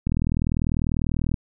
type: click train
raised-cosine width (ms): 5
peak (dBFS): -11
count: 52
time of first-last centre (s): 0.07-1.342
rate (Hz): 40.1
effects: none